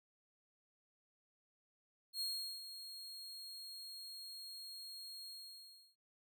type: tone with ADSR envelope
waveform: 40% pulse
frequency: 4264 Hz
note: C8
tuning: 32 cents sharp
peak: -36 dBFS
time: 2.13-5.96 s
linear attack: 75 ms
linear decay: 400 ms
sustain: -11 dB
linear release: 680 ms
effects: none